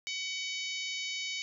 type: harmonic tone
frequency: 753 Hz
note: F#5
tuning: 30 cents sharp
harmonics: 3 / 4 / 5 / 6 / 7 / 8 / 9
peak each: -38 / -40 / -42 / -44 / -45 / -46 / -47 dBFS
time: 0.07-1.42 s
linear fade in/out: 0 ms
effects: none